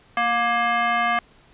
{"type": "tone with frequency modulation", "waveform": "sine", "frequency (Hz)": 233.1, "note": "A#3", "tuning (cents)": 0, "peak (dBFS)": -18, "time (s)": [0.17, 1.19], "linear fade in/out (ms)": 2, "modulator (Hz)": 944, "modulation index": 2.1, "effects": ["pink hiss -54 dBFS RMS until 1.53 s", "resampled to 8000 Hz"]}